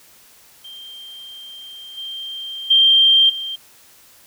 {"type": "tone with level steps", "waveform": "sine", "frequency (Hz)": 3167, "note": "G7", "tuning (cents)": 17, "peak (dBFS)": [-34, -27, -9, -24], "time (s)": [0.64, 3.56], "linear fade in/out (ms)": 10, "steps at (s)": [1.97, 2.7, 3.29], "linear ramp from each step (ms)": 10, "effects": ["white hiss -49 dBFS RMS until 4.26 s"]}